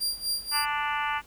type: tone with tremolo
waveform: sawtooth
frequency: 4763 Hz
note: D8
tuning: 24 cents sharp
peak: -22 dBFS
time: 0-0.66 s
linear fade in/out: 20 ms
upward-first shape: sine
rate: 4 Hz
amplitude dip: 85%
type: harmonic tone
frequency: 293.7 Hz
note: D4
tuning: in tune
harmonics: 3 / 4 / 5 / 6 / 7 / 8 / 9 / 10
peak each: -30 / -32 / -34 / -36 / -37 / -38 / -39 / -40 dBFS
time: 0.51-1.22 s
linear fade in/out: 50 ms
effects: added 50 Hz sine -55 dBFS peak until 1.26 s + pink hiss -55 dBFS RMS until 1.26 s

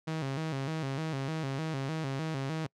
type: tone with vibrato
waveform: sawtooth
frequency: 146.83 Hz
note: D3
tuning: in tune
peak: -28 dBFS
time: 0.07-2.67 s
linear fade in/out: 10 ms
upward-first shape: square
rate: 3.3 Hz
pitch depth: 140 cents each way
effects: noise-tail reverb RT60 0.1 s tail -26 dB re dry + low-pass 6000 Hz 12 dB/octave

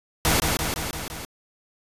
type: noise with echo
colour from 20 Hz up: pink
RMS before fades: -20 dBFS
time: 0.25-0.4 s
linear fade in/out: 0 ms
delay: 170 ms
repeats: 5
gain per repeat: -3 dB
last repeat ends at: 1.25 s
effects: resampled to 32000 Hz

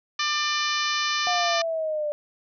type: harmonic tone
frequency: 596 Hz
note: D5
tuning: 25 cents sharp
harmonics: 2 / 3 / 4 / 5 / 6 / 7 / 8 / 9 / 10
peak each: -28 / -30 / -31 / -32 / -33 / -33 / -34 / -35 / -35 dBFS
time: 0.19-1.62 s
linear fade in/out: 5 ms
type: linear sweep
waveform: sine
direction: down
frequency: 722 to 588 Hz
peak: -24 dBFS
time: 1.27-2.12 s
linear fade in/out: 0 ms
effects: none

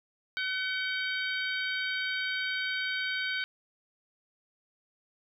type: harmonic tone with a mistuned harmonic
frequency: 755 Hz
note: F#5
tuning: 35 cents sharp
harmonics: 2 / 3 / 4 / 5 / 6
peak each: -32 / -36 / -38 / -40 / -42 dBFS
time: 0.37-3.44 s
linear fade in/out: 0 ms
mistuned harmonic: 4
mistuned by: +50 cents
effects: 11-bit

